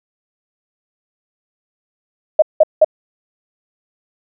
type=tone bursts; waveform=sine; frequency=622.3 Hz; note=D#5; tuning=in tune; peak=-4 dBFS; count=3; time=2.39-2.846 s; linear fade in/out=5 ms; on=32 ms; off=180 ms; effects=none